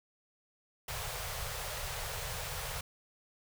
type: band-stop noise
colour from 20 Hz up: pink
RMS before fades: -39 dBFS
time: 0.88-2.81 s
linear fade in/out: 5 ms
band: 150 to 450 Hz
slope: 48 dB/octave
effects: none